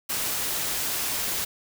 white noise, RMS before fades -28 dBFS, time 0.09-1.45 s, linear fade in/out 10 ms, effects none

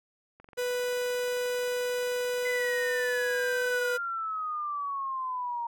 click train, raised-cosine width 0.5 ms, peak -36 dBFS, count 77, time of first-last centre 0.4-3.748 s, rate 22.7 Hz
45% pulse tone, 493.9 Hz, B4, in tune, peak -28 dBFS, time 0.57-3.98 s, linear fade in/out 20 ms
sine exponential sweep, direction down, 2028 to 932.3 Hz, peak -30 dBFS, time 2.45-5.67 s, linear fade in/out 5 ms
effects none

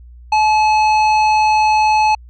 sine tone with hard clipping, 859 Hz, A5, 42 cents flat, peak -12 dBFS, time 0.32-2.15 s, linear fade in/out 5 ms, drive 12 dB, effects added 60 Hz sine -36 dBFS peak until 2.29 s + low-pass 6000 Hz 12 dB/octave

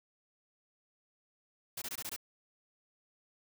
white noise bursts, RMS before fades -40 dBFS, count 6, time 1.77-2.163 s, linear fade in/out 5 ms, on 48 ms, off 21 ms, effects none

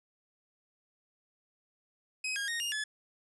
sawtooth tone with pitch steps, 2533 / 1627 / 1859 / 2832 / 1716 Hz, D#7 / G#6 / A#6 / F7 / A6, +30 / -36 / -5 / +23 / -44 cents, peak -29 dBFS, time 2.24-2.84 s, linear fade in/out 5 ms, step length 120 ms, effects resampled to 24000 Hz

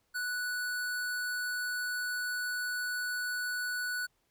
square tone, 1479 Hz, F#6, 1 cent flat, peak -33 dBFS, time 0.14-4.07 s, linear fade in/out 20 ms, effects pink hiss -75 dBFS RMS until 4.3 s

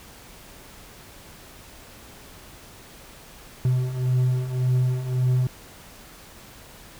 triangle beating tone pair, 125.7 / 127.5 Hz, B2 / C3, +31 / -44 cents, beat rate 1.8 Hz, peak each -24 / -19 dBFS, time 3.65-5.47 s, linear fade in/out 2 ms, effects pink hiss -46 dBFS RMS until 6.99 s

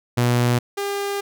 sawtooth tone pair in turn, 121.4 / 401.6 Hz, B2 / G4, -29 / +42 cents, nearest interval octave + major sixth, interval 2071 cents, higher second, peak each -12 / -19 dBFS, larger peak first, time 0.17-0.59 / 0.77-1.21 s, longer second, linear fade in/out 10 ms, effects none

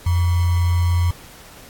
sine tone with sample-and-hold, 87.31 Hz, F2, in tune, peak -14 dBFS, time 0.06-1.11 s, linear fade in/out 5 ms, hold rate 1050 Hz, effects pink hiss -43 dBFS RMS until 1.69 s + AAC 64 kbps

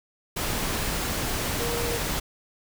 sine tone in noise, 472.1 Hz, A#4, 22 cents sharp, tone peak -30 dBFS, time 1.59-1.98 s, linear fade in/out 10 ms, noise pink, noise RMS -28 dBFS, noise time 0.36-2.2 s, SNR -5 dB, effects none

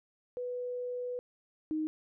sine tone pair in turn, 493.9 / 311.1 Hz, B4 / D#4, 0 / 0 cents, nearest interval minor sixth, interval 800 cents, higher first, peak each -34 / -30 dBFS, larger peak second, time 0.37-1.19 / 1.71-1.87 s, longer first, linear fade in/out 0 ms, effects none

